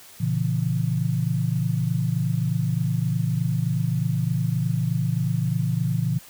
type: chord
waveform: sine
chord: A# diminished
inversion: none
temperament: just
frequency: 116.54 / 139.85 / 167.82 Hz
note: A#2 / C#3 / E3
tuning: 0 / +16 / +31 cents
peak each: -25 dBFS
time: 0.2-6.19 s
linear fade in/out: 10 ms
effects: white hiss -47 dBFS RMS until 6.29 s